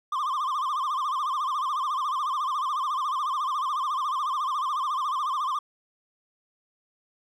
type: tone with vibrato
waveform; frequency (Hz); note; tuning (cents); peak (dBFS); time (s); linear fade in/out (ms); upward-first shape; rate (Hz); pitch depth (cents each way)
triangle; 1120; C#6; +18; -23; 0.12-5.59; 5; sine; 14; 160
effects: none